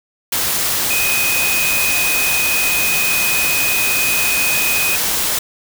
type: tone in noise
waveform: sine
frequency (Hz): 2501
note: D#7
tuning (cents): +8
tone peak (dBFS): -17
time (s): 0.9-4.96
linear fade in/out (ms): 5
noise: white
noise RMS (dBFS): -18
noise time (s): 0.32-5.39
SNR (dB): -2
effects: none

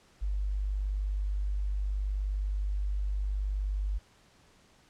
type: tone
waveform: sine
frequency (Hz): 49.63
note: G1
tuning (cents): +22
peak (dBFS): -28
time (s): 0.21-3.99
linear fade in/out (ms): 20
effects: pink hiss -62 dBFS RMS until 4.89 s + low-pass 8000 Hz 12 dB/octave

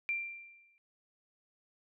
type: tone with exponential decay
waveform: sine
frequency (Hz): 2366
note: D7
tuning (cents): +12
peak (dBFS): -29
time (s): 0.09-0.78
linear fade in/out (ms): 0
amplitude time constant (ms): 150
effects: none

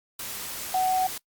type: tone in noise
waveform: sine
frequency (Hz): 747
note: F#5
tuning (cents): +16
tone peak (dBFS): -21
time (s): 0.74-1.07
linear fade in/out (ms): 5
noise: white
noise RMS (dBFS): -35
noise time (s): 0.19-1.18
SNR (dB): +11
effects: noise-tail reverb RT60 0.1 s tail -23 dB re dry + Opus 48 kbps

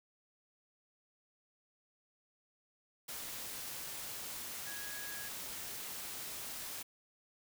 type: tone in noise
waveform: sine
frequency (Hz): 1661.2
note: G#6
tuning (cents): 0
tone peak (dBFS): -47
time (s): 4.66-5.29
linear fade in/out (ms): 10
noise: white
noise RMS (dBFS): -44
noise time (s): 3.08-6.83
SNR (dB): -6
effects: none

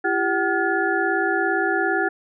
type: tone cluster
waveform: sine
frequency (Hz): 338.5 / 396 / 758 / 1422 / 1716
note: E4 / G4 / F#5 / F6 / A6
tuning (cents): +46 / +18 / +42 / +31 / -44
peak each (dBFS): -25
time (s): 0.04-2.09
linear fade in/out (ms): 10
effects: none

